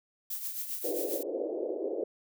violet noise with tremolo, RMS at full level -34 dBFS, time 0.3-1.23 s, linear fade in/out 5 ms, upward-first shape triangle, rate 7.5 Hz, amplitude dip 65%
white band-pass noise, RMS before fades -34 dBFS, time 0.84-2.04 s, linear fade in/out 5 ms, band 320 to 560 Hz, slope 48 dB/octave
effects none

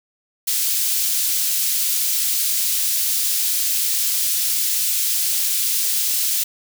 white high-pass noise, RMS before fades -20 dBFS, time 0.47-6.44 s, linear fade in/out 10 ms, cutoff 3700 Hz, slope 12 dB/octave, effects none

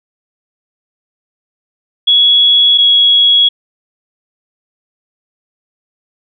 sine tone pair in turn, 3358 / 3335 Hz, G#7 / G#7, +18 / +7 cents, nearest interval unison, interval 11 cents, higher first, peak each -5 dBFS, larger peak neither, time 2.07-2.78 / 2.78-3.49 s, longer neither, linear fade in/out 10 ms, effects none

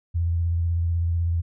sine tone with vibrato, 84.7 Hz, E2, 48 cents sharp, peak -20 dBFS, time 0.14-1.42 s, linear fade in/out 20 ms, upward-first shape sine, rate 16 Hz, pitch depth 32 cents each way, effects none

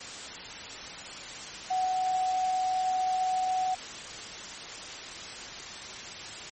sine tone in noise, 745 Hz, F#5, 12 cents sharp, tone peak -25 dBFS, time 1.7-3.75 s, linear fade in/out 10 ms, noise white, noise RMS -40 dBFS, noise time 0-6.5 s, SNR +12 dB, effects MP3 32 kbps

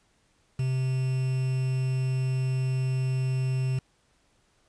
triangle tone with quantisation, 130 Hz, C3, 11 cents flat, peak -22 dBFS, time 0.59-3.79 s, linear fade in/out 5 ms, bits 7, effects pink hiss -67 dBFS RMS until 4.68 s + resampled to 22050 Hz

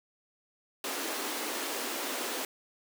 pink high-pass noise, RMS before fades -35 dBFS, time 0.84-2.45 s, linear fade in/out 2 ms, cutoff 250 Hz, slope 48 dB/octave, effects none

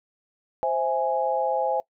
sine chord, C augmented, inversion none, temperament equal, 523.3 / 659.3 / 830.6 Hz, C5 / E5 / G#5, 0 / 0 / 0 cents, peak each -26 / -27 / -25 dBFS, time 0.63-1.8 s, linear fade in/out 0 ms, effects noise-tail reverb RT60 0.1 s tail -22 dB re dry

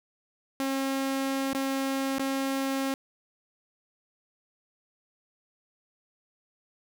sawtooth tone with dropouts, 270.1 Hz, C#4, 45 cents flat, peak -23 dBFS, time 0.6-2.94 s, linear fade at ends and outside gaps 0 ms, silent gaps 1.531-1.549 / 2.183-2.195 s, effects none

